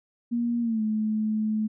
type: tone with pitch glide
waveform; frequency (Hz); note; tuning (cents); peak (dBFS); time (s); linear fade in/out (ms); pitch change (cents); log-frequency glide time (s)
sine; 236.8 to 215.9; A#3 to A3; +27 to -33; -23; 0.31-1.68; 20; -160; 0.61-0.82
effects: none